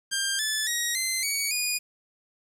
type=tone with pitch steps; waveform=10% pulse; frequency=1593 / 1737.2 / 1894.4 / 2066 / 2253 / 2457 Hz; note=G6 / A6 / A#6 / C7 / C#7 / D#7; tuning=+27 / -23 / +27 / -22 / +28 / -22 cents; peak=-16 dBFS; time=0.11-1.79 s; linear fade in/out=20 ms; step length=280 ms; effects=low-pass 12000 Hz 12 dB/octave + 9-bit